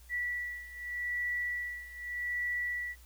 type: beating tone pair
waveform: sine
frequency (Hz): 1952 / 1952.83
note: B6 / B6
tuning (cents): -21 / -20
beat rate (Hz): 0.83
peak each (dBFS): -38 / -35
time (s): 0.09-2.96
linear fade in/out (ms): 50
effects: added 60 Hz sine -53 dBFS peak until 3.05 s + white hiss -61 dBFS RMS until 3.05 s